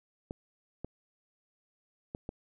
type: clicks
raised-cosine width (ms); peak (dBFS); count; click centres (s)
2; -24; 4; 0.309 / 0.846 / 2.149 / 2.291
effects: none